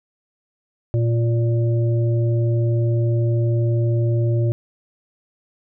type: harmonic tone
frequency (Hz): 116.54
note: A#2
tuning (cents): 0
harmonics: 1 / 3 / 5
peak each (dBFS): -16 / -26 / -30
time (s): 0.94-4.52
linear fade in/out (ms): 0
effects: none